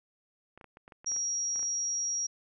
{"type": "clicks", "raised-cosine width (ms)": 0.5, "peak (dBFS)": -35, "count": 12, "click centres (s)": [0.576, 0.612, 0.643, 0.771, 0.879, 0.922, 1.045, 1.118, 1.164, 1.559, 1.594, 1.629]}
{"type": "tone", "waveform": "sine", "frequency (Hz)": 5670, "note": "F8", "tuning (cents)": 25, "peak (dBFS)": -29, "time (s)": [1.06, 2.27], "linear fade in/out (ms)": 10}
{"effects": []}